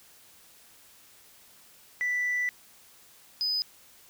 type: tone pair in turn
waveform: sine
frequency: 1975.5 / 5000 Hz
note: B6 / D#8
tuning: 0 / +8 cents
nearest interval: octave + major third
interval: 1608 cents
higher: second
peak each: -24 dBFS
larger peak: neither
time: 2.01-2.49 / 3.41-3.62 s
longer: first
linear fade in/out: 0 ms
effects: tanh soft clip ceiling -23 dBFS + white hiss -56 dBFS RMS until 4.09 s